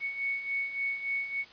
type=beating tone pair; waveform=sine; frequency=2217 / 2220.5 Hz; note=C#7 / C#7; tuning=0 / +2 cents; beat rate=3.5 Hz; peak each=-37 / -31 dBFS; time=0-1.45 s; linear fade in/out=50 ms; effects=white hiss -52 dBFS RMS until 1.52 s + resampled to 11025 Hz